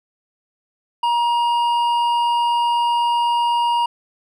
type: tone with hard clipping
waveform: sine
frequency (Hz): 948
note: A#5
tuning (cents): +29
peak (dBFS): -17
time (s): 1.03-3.86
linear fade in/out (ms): 5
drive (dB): 7
effects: none